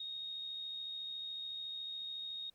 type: tone with amplitude modulation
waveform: sine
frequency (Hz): 3729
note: A#7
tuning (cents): 0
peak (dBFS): -39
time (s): 0-2.5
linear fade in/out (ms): 5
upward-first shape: sine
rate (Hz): 73.9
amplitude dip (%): 35
effects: pink hiss -75 dBFS RMS until 2.54 s